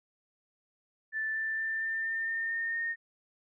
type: tone with pitch steps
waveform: sine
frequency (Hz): 1760 / 1771.2 / 1782.5 / 1793.9 / 1805.3 / 1816.8 / 1828.4 / 1840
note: A6 / A6 / A6 / A6 / A6 / A#6 / A#6 / A#6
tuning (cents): 0 / +11 / +22 / +33 / +44 / -45 / -34 / -23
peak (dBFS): -30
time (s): 1.12-2.96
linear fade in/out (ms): 50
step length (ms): 230
effects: none